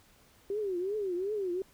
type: tone with vibrato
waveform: sine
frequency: 387.3 Hz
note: G4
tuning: 21 cents flat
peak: -30 dBFS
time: 0.5-1.62 s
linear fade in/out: 2 ms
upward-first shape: triangle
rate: 2.7 Hz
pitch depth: 210 cents each way
effects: pink hiss -62 dBFS RMS until 1.73 s